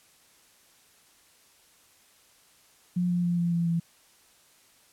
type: tone with pitch steps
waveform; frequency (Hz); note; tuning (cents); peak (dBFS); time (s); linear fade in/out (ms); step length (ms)
sine; 177.9 / 175.86 / 173.84 / 171.84 / 169.87 / 167.92; F3 / F3 / F3 / F3 / F3 / E3; +32 / +12 / -8 / -28 / -48 / +32; -23; 2.96-3.8; 10; 140
effects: white hiss -60 dBFS RMS until 4.92 s + low-pass 12000 Hz 12 dB/octave